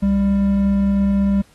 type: tone pair together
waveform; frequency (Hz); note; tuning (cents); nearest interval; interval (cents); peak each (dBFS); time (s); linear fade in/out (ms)
triangle; 64.3 / 198.33; C2 / G3; -30 / +20; octave + minor sixth; 1950; -22 / -12; 0.02-1.42; 10
effects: pink hiss -54 dBFS RMS until 1.54 s + AAC 32 kbps